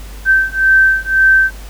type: beating tone pair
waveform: sine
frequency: 1552 / 1553.9 Hz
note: G6 / G6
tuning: -18 / -16 cents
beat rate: 1.9 Hz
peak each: -11 dBFS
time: 0.25-1.51 s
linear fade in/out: 50 ms
effects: added 50 Hz sine -28 dBFS peak until 1.69 s + pink hiss -38 dBFS RMS until 1.69 s